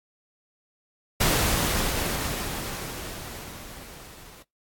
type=noise with level ramp; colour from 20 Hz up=pink; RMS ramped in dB=-21 to -48 dBFS; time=1.2-4.43 s; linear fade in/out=10 ms; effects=noise-tail reverb RT60 0.2 s tail -25 dB re dry + AAC 64 kbps